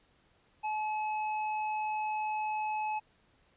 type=tone with tanh clipping; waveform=sine; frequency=857 Hz; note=A5; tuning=46 cents flat; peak=-33 dBFS; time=0.63-3 s; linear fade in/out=20 ms; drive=15 dB; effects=pink hiss -68 dBFS RMS until 3.56 s + resampled to 8000 Hz